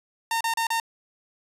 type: tone bursts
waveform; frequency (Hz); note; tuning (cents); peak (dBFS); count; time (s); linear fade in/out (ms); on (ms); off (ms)
sawtooth; 913; A#5; -36; -19; 4; 0.31-0.8; 2; 97; 34
effects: resampled to 32000 Hz